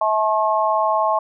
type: harmonic tone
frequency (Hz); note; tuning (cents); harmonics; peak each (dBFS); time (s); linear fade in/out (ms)
215.8; A3; -33; 3 / 4 / 5; -20 / -20 / -20; 0.01-1.19; 5
effects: none